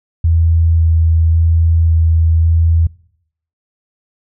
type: tone with vibrato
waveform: sine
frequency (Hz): 82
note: E2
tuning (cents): -9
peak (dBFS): -8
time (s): 0.24-2.87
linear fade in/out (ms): 5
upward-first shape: square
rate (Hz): 0.91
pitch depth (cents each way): 9
effects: noise-tail reverb RT60 0.7 s tail -23 dB re dry